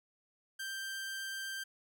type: tone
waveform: sawtooth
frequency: 1573 Hz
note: G6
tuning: 6 cents sharp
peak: -35 dBFS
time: 0.59-1.64 s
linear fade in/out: 10 ms
effects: none